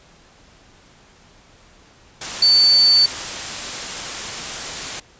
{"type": "tone in noise", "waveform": "sine", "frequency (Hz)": 4500, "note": "C#8", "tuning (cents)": 25, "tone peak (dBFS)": -10, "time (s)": [2.42, 3.06], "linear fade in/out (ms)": 5, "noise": "white", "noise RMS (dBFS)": -27, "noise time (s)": [2.21, 5], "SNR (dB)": 14, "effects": ["pink hiss -50 dBFS RMS until 5.19 s", "resampled to 16000 Hz"]}